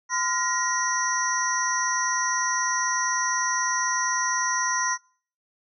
sine tone cluster, 1019 / 1408 / 1895 / 5650 / 6090 Hz, C6 / F6 / A#6 / F8 / F#8, -46 / +14 / +28 / +19 / +49 cents, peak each -26 / -32 / -29 / -30 / -30 dBFS, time 0.09-4.98 s, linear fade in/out 50 ms, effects noise-tail reverb RT60 0.5 s tail -26 dB re dry

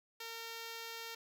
5% pulse tone, 458 Hz, A#4, 31 cents flat, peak -32 dBFS, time 0.2-1.15 s, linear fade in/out 5 ms, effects none

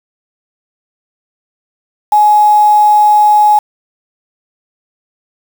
sine tone with quantisation, 840 Hz, G#5, 19 cents sharp, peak -4 dBFS, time 2.12-3.59 s, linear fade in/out 5 ms, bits 4, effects none

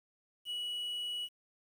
triangle tone with quantisation, 2930 Hz, F#7, 18 cents flat, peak -34 dBFS, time 0.45-1.29 s, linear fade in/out 50 ms, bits 10, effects none

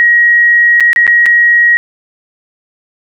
sine tone with dropouts, 1896 Hz, A#6, 29 cents sharp, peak -4 dBFS, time 0-1.77 s, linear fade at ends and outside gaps 0 ms, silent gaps 0.8-0.806 / 0.931-0.961 / 1.067-1.077 / 1.258-1.263 s, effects none

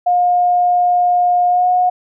sine tone with pitch glide, 713 to 725 Hz, F5 to F#5, +36 to -35 cents, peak -10 dBFS, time 0.06-1.9 s, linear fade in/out 10 ms, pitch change +29 cents, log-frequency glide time 1.48-1.67 s, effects none

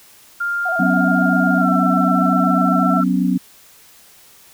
sine tone with pitch glide, 1400 to 1341.4 Hz, F6 to E6, +4 to +30 cents, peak -18 dBFS, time 0.4-3.04 s, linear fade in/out 10 ms, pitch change -74 cents, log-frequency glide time 1.59-1.67 s
sine tone with vibrato, 698.5 Hz, F5, in tune, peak -21 dBFS, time 0.65-3.01 s, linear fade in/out 10 ms, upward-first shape square, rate 14 Hz, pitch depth 82 cents each way
sine chord, F# suspended fourth, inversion none, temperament equal with one note detuned, 185 / 249.2 / 277.2 Hz, F#3 / B3 / C#4, 0 / +16 / 0 cents, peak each -17 / -19 / -20 dBFS, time 0.79-3.38 s, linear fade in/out 10 ms
effects white hiss -47 dBFS RMS until 4.53 s

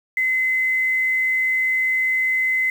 sine tone with quantisation, 2045 Hz, C7, 40 cents flat, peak -17 dBFS, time 0.17-2.7 s, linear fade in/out 2 ms, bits 7, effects none

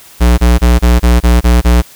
square tone bursts, 60 Hz, B1, 49 cents flat, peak -5 dBFS, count 8, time 0.2-1.822 s, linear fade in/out 20 ms, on 180 ms, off 26 ms, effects white hiss -38 dBFS RMS until 1.95 s

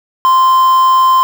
triangle tone with quantisation, 1042 Hz, C6, 7 cents flat, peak -4 dBFS, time 0.25-1.23 s, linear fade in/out 0 ms, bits 4, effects none

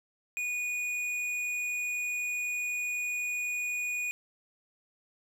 triangle tone with hard clipping, 2462 Hz, D#7, 19 cents flat, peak -32 dBFS, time 0.37-4.11 s, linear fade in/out 0 ms, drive 12 dB, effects none

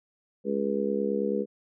harmonic tone, 69.3 Hz, C#2, in tune, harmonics 3 / 4 / 5 / 6 / 7, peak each -30 / -35 / -35 / -30 / -30 dBFS, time 0.44-1.46 s, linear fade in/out 50 ms, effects none

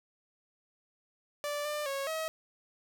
sawtooth tone with pitch steps, 585 / 596 / 550 / 638 Hz, D5 / D5 / C#5 / D#5, -7 / +25 / -14 / +43 cents, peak -29 dBFS, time 1.44-2.28 s, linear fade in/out 0 ms, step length 210 ms, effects none

